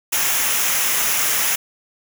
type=noise with comb filter; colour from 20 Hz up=white; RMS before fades=-19 dBFS; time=0.12-1.56 s; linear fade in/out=10 ms; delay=0.23 ms; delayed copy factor=-0.55; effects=none